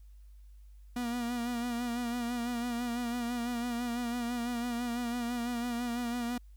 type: tone with vibrato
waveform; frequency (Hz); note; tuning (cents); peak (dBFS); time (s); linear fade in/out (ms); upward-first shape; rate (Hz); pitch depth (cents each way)
45% pulse; 239.7; A#3; +48; -32; 0.96-6.38; 5; sine; 6; 45
effects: added 50 Hz sine -50 dBFS peak until 6.56 s + white hiss -75 dBFS RMS until 6.56 s